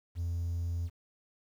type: tone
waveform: triangle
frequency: 85.4 Hz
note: F2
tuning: 38 cents flat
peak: -28 dBFS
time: 0.15-0.9 s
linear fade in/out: 50 ms
effects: tanh soft clip ceiling -26 dBFS + 10-bit